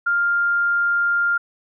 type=tone; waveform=sine; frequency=1400 Hz; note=F6; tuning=4 cents sharp; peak=-16 dBFS; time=0.06-1.38 s; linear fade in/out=10 ms; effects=none